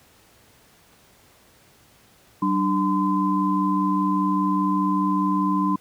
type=tone cluster; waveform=sine; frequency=190.8 / 295.8 / 1024 Hz; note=G3 / D4 / C6; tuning=-47 / +13 / -38 cents; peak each=-23 dBFS; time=2.42-5.76 s; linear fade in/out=5 ms; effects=pink hiss -55 dBFS RMS until 5.8 s + high-pass 60 Hz 12 dB/octave